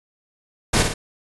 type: noise with echo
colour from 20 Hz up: pink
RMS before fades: -17 dBFS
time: 0.73-0.83 s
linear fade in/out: 10 ms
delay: 55 ms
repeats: 2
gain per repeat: -5 dB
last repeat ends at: 0.94 s
effects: resampled to 24000 Hz